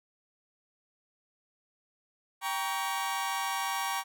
sawtooth chord, G diminished, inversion none, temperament just, 784 / 940.8 / 1128.9 Hz, G5 / Bb5 / Db6, 0 / +16 / +31 cents, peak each -31 dBFS, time 2.41-4.04 s, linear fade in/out 50 ms, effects none

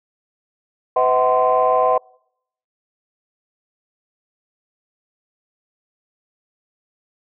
sine tone cluster, 504 / 642 / 750 / 1035 Hz, B4 / E5 / F#5 / C6, +35 / -46 / +23 / -19 cents, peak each -18 dBFS, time 0.96-1.98 s, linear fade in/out 5 ms, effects noise-tail reverb RT60 0.7 s tail -26 dB re dry + tanh soft clip ceiling -5 dBFS

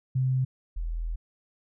sine tone pair in turn, 130 / 41.35 Hz, C3 / E1, -11 / +6 cents, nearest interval octave + minor sixth, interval 1983 cents, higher first, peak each -22 / -28 dBFS, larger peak first, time 0.15-0.45 / 0.76-1.16 s, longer second, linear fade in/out 10 ms, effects none

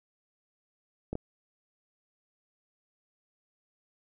clicks, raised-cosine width 2 ms, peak -20 dBFS, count 2, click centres 1.13 / 1.154 s, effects none

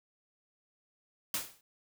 white noise with exponential decay, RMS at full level -30 dBFS, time 1.34-1.61 s, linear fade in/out 2 ms, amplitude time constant 57 ms, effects none

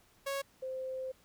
sawtooth / sine tone pair in turn, 552 / 521 Hz, C#5 / C5, -7 / -7 cents, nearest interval minor second, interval 100 cents, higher first, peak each -30 / -36 dBFS, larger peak first, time 0.26-0.42 / 0.62-1.12 s, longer second, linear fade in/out 10 ms, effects pink hiss -66 dBFS RMS until 1.24 s

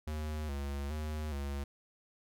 square tone with vibrato, 73.42 Hz, D2, in tune, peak -36 dBFS, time 0.07-1.64 s, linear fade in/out 5 ms, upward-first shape square, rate 1.2 Hz, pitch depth 74 cents each way, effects none

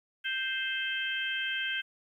harmonic tone, 523.3 Hz, C5, in tune, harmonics 3 / 4 / 5 / 6, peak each -33 / -40 / -37 / -35 dBFS, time 0.24-1.82 s, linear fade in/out 20 ms, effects 11-bit

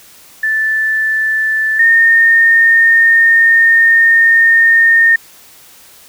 sine tone pair in turn, 1758 / 1830.6 Hz, A6 / A#6, -2 / -32 cents, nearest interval minor second, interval 70 cents, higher second, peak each -11 / -5 dBFS, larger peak second, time 0.43-1.79 / 1.79-5.16 s, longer second, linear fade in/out 5 ms, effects white hiss -41 dBFS RMS until 6.08 s

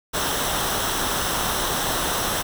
pink noise with comb filter, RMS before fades -24 dBFS, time 0.13-2.43 s, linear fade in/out 20 ms, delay 0.43 ms, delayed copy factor -0.55, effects none

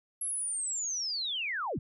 sine linear sweep, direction down, 11250 to 66.2 Hz, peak -31 dBFS, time 0.21-1.79 s, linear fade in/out 5 ms, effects none

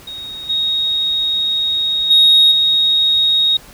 sine tone with level steps, 3753 Hz, A#7, 11 cents sharp, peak -26 / -14 / -5 / -10 dBFS, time 0.07-3.57 s, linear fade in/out 5 ms, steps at 0.49 / 2.1 / 2.51 s, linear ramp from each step 10 ms, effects tanh soft clip ceiling -3 dBFS + pink hiss -41 dBFS RMS until 3.73 s

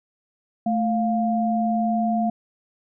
sine tone pair together, 220 / 701.3 Hz, A3 / F5, 0 / +7 cents, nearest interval octave + minor sixth, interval 2007 cents, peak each -21 / -23 dBFS, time 0.66-2.3 s, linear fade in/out 5 ms, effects none

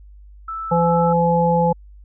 sine tone, 1318.5 Hz, E6, in tune, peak -25 dBFS, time 0.48-1.13 s, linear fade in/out 5 ms
harmonic tone, 170 Hz, F3, 46 cents flat, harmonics 1 / 3 / 5, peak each -18 / -18 / -18 dBFS, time 0.71-1.73 s, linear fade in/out 10 ms
effects added 50 Hz sine -40 dBFS peak until 2.04 s

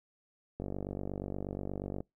click train, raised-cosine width 2 ms, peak -24 dBFS, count 69, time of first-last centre 0.6-2.005 s, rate 48.4 Hz, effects noise-tail reverb RT60 0.2 s tail -26 dB re dry

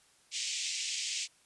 white band-pass noise, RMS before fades -36 dBFS, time 0.31-1.28 s, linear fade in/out 50 ms, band 2200 to 7700 Hz, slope 48 dB/octave, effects white hiss -65 dBFS RMS until 1.45 s + resampled to 24000 Hz

